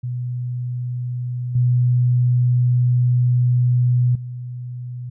sine tone with level steps, 123.47 Hz, B2, in tune, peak -22 / -13 / -27 dBFS, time 0.03-5.1 s, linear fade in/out 10 ms, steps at 1.55 / 4.15 s, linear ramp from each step 5 ms, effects none

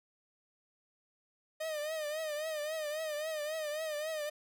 45% pulse tone with vibrato, 615 Hz, D#5, 20 cents flat, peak -35 dBFS, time 1.6-4.3 s, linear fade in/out 10 ms, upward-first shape triangle, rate 3.7 Hz, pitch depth 92 cents each way, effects none

